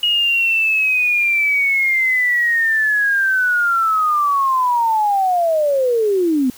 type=linear sweep; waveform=sine; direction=down; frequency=2888 to 244.5 Hz; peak=-13 dBFS; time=0.03-6.5 s; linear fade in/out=2 ms; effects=white hiss -42 dBFS RMS until 6.57 s